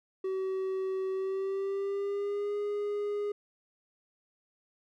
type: tone with pitch glide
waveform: triangle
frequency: 380 to 412 Hz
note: F#4 to G#4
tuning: +46 to -14 cents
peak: -28 dBFS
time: 0.24-3.32 s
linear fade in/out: 5 ms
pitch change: +140 cents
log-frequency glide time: 1.11-2.56 s
effects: none